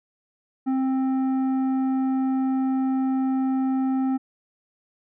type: tone with tanh clipping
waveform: triangle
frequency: 263.5 Hz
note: C4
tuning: 12 cents sharp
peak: -22 dBFS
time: 0.66-4.18 s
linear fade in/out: 20 ms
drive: 13 dB
effects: none